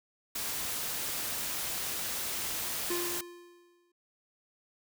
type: noise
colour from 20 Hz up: white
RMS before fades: -35 dBFS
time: 0.35-3.21 s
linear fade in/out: 5 ms
type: tone with exponential decay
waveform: square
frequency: 349.2 Hz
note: F4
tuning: in tune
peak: -31 dBFS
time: 2.9-3.92 s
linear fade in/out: 5 ms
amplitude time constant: 220 ms
effects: none